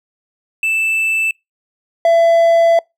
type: tone pair in turn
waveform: triangle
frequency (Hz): 2643 / 670.2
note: E7 / E5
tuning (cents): +4 / +29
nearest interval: 2 octaves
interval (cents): 2375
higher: first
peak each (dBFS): -12 / -6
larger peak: second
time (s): 0.63-1.31 / 2.05-2.79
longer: second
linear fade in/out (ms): 2
effects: noise-tail reverb RT60 0.2 s tail -26 dB re dry